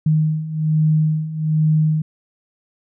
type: beating tone pair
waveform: sine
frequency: 154.7 / 155.9 Hz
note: D#3 / D#3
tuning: -10 / +4 cents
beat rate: 1.2 Hz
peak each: -20 / -16 dBFS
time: 0.06-2.02 s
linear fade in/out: 5 ms
effects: none